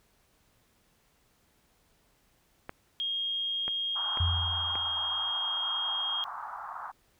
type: clicks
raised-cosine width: 0.5 ms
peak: -22 dBFS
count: 4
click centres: 2.694 / 3.68 / 4.173 / 4.755 s
type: tone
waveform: sine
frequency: 3245 Hz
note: G#7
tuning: 41 cents flat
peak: -29 dBFS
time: 3-6.24 s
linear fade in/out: 0 ms
type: band-pass noise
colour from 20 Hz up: pink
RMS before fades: -40 dBFS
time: 3.95-6.92 s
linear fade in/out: 20 ms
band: 790 to 1400 Hz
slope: 48 dB/octave
type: tone with exponential decay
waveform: sine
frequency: 85.9 Hz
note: F2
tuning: 28 cents flat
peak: -23 dBFS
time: 4.2-5.31 s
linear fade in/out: 5 ms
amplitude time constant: 240 ms
effects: pink hiss -68 dBFS RMS until 7.19 s